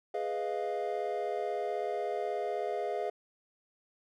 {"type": "chord", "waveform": "triangle", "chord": "F half-diminished seventh", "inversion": "first", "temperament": "equal", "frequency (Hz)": [415.3, 493.9, 622.3, 698.5], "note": ["Ab4", "Cb5", "Eb5", "F5"], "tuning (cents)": [0, 0, 0, 0], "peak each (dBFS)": [-34, -37, -36, -34], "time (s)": [0.14, 3.1], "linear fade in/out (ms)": 5, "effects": []}